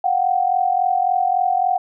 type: tone pair together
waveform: sine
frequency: 720.4 / 764 Hz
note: F#5 / G5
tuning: -46 / -45 cents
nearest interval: minor second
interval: 101 cents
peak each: -18 dBFS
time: 0.04-1.78 s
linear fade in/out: 5 ms
effects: none